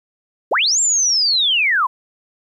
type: linear two-way sweep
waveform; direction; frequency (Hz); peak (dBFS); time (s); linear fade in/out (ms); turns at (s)
sine; up then down; 250 to 7490 to 954; -13; 0.51-1.87; 10; 0.8
effects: 9-bit